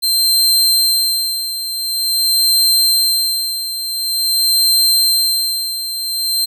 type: tone with tremolo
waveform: sawtooth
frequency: 4139 Hz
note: C8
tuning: 20 cents flat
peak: -7 dBFS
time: 0.02-6.46 s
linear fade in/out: 20 ms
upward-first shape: sine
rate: 0.47 Hz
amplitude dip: 70%
effects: none